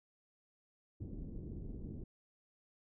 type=low-pass noise; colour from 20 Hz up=pink; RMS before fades=-45 dBFS; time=1-2.04 s; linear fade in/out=5 ms; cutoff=350 Hz; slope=24 dB/octave; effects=none